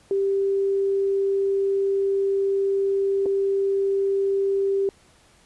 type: tone with dropouts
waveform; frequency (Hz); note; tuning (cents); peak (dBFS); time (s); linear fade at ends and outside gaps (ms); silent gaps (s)
sine; 392.8; G4; +4; -19; 0.11-4.89; 1; 3.258-3.262
effects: pink hiss -56 dBFS RMS until 5.45 s + resampled to 24000 Hz

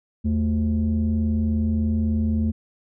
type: tone pair together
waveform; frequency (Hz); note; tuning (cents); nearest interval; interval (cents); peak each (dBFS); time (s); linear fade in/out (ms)
sine; 81.15 / 220.1; E2 / A3; -27 / +1; octave + perfect fourth; 1728; -20; 0.24-2.52; 20
effects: tanh soft clip ceiling -15 dBFS

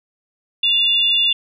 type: tone pair together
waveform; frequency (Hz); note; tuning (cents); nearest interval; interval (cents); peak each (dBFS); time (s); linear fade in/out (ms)
sine; 2799 / 3488; F7 / A7; +3 / -16; major third; 381; -16; 0.63-1.33; 5
effects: none

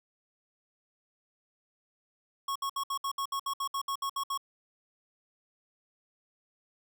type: tone bursts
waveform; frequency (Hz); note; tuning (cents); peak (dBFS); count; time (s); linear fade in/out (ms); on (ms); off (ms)
square; 1100; C#6; -14; -31; 14; 2.48-4.376; 5; 76; 64
effects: none

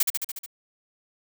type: noise with echo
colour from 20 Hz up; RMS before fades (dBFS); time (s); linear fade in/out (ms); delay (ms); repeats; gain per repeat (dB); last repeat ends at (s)
blue; -20; 0-0.03; 5; 72; 6; -3; 0.462
effects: none

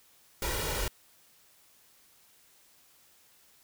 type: noise with comb filter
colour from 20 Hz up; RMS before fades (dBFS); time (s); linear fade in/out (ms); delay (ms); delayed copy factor
pink; -32; 0.42-0.88; 2; 2.1; +0.7
effects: white hiss -62 dBFS RMS until 3.63 s

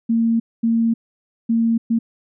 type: tone bursts at uneven times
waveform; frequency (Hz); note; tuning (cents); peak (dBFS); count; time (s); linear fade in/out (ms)
sine; 228.9; A#3; -31; -14; 4; 0.09-0.4 / 0.63-0.94 / 1.49-1.78 / 1.9-1.99; 10
effects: none

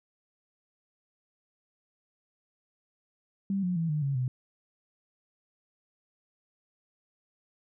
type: tone with pitch steps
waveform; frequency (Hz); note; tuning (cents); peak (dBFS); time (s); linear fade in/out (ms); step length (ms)
sine; 196 / 179.73 / 164.82 / 151.14 / 138.59 / 127.09; G3 / F3 / E3 / D#3 / C#3 / C3; 0 / +50 / 0 / -50 / 0 / -50; -26; 3.5-4.28; 2; 130
effects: none

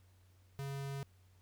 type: tone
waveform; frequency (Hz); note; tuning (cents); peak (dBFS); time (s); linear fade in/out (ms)
square; 138.4; C#3; -2; -40; 0.59-1.03; 0
effects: added 92 Hz sine -63 dBFS peak until 1.41 s + pink hiss -73 dBFS RMS until 1.41 s

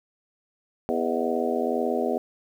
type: harmonic tone with a mistuned harmonic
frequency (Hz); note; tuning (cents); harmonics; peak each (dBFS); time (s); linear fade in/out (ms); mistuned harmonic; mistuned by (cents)
82; E2; -9; 3 / 4 / 5 / 6 / 7 / 8 / 9; -29 / -33 / -28 / -30 / -32 / -32 / -32; 0.89-2.18; 0; 7; +76
effects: 9-bit

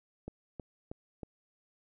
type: click train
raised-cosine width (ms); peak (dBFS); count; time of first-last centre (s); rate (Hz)
2; -27; 4; 0.28-1.232; 3.15
effects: none

